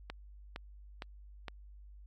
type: click train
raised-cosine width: 0.3 ms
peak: -24 dBFS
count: 4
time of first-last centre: 0.1-1.482 s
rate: 2.17 Hz
effects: added 50 Hz sine -50 dBFS peak until 2.06 s + MP3 64 kbps